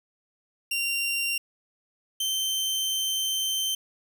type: tone pair in turn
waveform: sawtooth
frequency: 2767 / 3106 Hz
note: F7 / G7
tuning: -17 / -17 cents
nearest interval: major second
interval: 200 cents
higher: second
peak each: -22 dBFS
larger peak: neither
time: 0.71-1.38 / 2.2-3.75 s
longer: second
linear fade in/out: 5 ms
effects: none